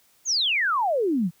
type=exponential sweep; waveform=sine; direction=down; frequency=6960 to 157.4 Hz; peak=-20 dBFS; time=0.25-1.31 s; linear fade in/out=50 ms; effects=white hiss -61 dBFS RMS until 1.4 s